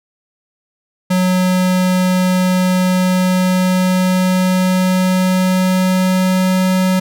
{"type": "tone with pitch glide", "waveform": "square", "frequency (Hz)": [183.7, 185.83], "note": ["F#3", "F#3"], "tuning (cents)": [-12, 8], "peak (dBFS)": -12, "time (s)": [1.1, 7], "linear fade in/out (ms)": 10, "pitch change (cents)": 20, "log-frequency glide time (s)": [2.82, 6.71], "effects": []}